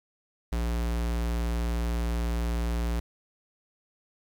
square tone, 58.27 Hz, A#1, in tune, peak -27 dBFS, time 0.52-3 s, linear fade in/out 5 ms, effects 9-bit

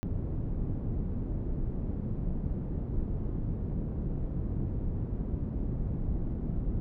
pink low-pass noise, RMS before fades -32 dBFS, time 0.03-6.8 s, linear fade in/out 0 ms, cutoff 240 Hz, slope 12 dB/octave, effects none

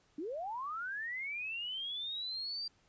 sine linear sweep, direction up, 277.2 to 4739 Hz, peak -37 dBFS, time 0.18-2.68 s, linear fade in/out 5 ms, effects pink hiss -70 dBFS RMS until 2.88 s + resampled to 16000 Hz

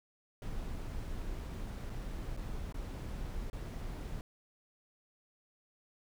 brown noise with dropouts, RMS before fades -40 dBFS, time 0.42-4.21 s, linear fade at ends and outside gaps 1 ms, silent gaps 1.897-1.901 / 2.366-2.373 / 2.725-2.743 / 3.5-3.53 s, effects none

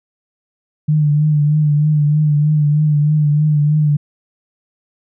sine tone with vibrato, 150 Hz, D3, 37 cents sharp, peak -10 dBFS, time 0.88-3.97 s, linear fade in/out 10 ms, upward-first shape triangle, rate 3.2 Hz, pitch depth 47 cents each way, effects none

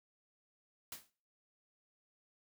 white noise with exponential decay, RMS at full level -42 dBFS, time 0.92-1.1 s, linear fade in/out 2 ms, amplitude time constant 38 ms, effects noise-tail reverb RT60 0.4 s tail -19 dB re dry

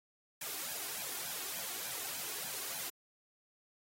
white noise with flanger, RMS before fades -41 dBFS, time 0.41-2.9 s, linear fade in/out 5 ms, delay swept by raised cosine 1.2 to 2.8 ms, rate 3.4 Hz, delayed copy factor +0.7, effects high-pass 150 Hz 12 dB/octave + AAC 48 kbps

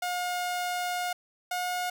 sawtooth tone pair in turn, 716 / 720.1 Hz, F5 / F#5, +43 / -47 cents, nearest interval unison, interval 10 cents, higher second, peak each -25 dBFS, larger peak neither, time 0.02-1.13 / 1.51-1.9 s, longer first, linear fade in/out 5 ms, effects none

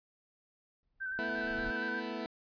brown noise with exponential growth, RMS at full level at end -41 dBFS, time 0.83-1.71 s, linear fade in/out 1 ms, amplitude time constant 190 ms
sine tone with vibrato, 1539 Hz, G6, 32 cents flat, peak -35 dBFS, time 1-2.01 s, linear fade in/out 20 ms, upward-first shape square, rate 8.5 Hz, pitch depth 27 cents each way
20% pulse chord, A suspended second, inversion none, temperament equal, 220 / 246.9 / 329.6 Hz, A3 / B3 / E4, 0 / 0 / 0 cents, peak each -36 dBFS, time 1.19-2.26 s, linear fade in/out 0 ms
effects resampled to 11025 Hz

